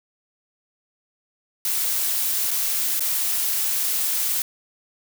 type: noise with dropouts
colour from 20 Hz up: blue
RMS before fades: -23 dBFS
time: 1.65-4.42 s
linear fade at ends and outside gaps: 1 ms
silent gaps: 2.507-2.513 / 2.995-3.006 s
effects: none